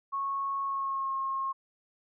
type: tone with pitch glide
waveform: sine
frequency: 1100 to 1077.4 Hz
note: C#6 to C#6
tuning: -14 to -50 cents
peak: -29 dBFS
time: 0.12-1.53 s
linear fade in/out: 20 ms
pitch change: -36 cents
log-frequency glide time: 0.63-1.12 s
effects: none